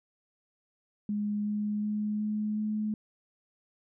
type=tone with pitch steps; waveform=sine; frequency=207.7 / 209.1 / 210.6 / 212.1 / 213.5 Hz; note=G#3 / G#3 / G#3 / G#3 / G#3; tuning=0 / +12 / +24 / +37 / +48 cents; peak=-28 dBFS; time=1.09-2.94 s; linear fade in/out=2 ms; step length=370 ms; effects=none